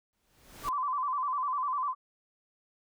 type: noise with exponential growth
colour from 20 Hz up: pink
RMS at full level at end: -41 dBFS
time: 0.13-0.69 s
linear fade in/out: 0 ms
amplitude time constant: 120 ms
type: tone with vibrato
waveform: sine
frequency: 1089 Hz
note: C#6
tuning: 31 cents flat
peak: -28 dBFS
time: 0.63-1.95 s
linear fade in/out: 50 ms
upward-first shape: square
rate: 10 Hz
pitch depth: 100 cents each way
effects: none